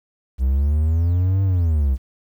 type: linear two-way sweep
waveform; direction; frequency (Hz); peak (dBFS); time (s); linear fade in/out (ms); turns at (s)
triangle; up then down; 62.5 to 98 to 62.5; -13; 0.38-1.98; 50; 1.43
effects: 9-bit